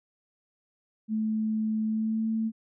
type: tone with pitch glide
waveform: sine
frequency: 217.9 to 222.2 Hz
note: A3 to A3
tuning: -17 to +17 cents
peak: -25 dBFS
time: 1.08-2.52 s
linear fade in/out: 50 ms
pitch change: +34 cents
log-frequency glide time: 1.85-2.27 s
effects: none